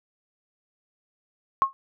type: tone with exponential decay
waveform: sine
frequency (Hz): 1081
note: C#6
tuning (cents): -44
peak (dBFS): -12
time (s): 1.62-1.73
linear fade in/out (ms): 0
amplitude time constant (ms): 23
effects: none